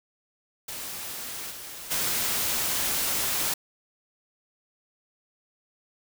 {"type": "noise with level steps", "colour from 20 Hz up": "white", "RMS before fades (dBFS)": [-36, -40, -27], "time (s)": [0.68, 3.54], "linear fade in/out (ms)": 5, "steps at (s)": [1.5, 1.9], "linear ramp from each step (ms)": 20, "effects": []}